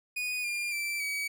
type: tone with pitch steps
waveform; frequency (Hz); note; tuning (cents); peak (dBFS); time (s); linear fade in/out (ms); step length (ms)
40% pulse; 2474 / 2405 / 2338 / 2273; D#7 / D7 / D7 / C#7; -10 / +41 / -8 / +43; -30; 0.16-1.28; 10; 280
effects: none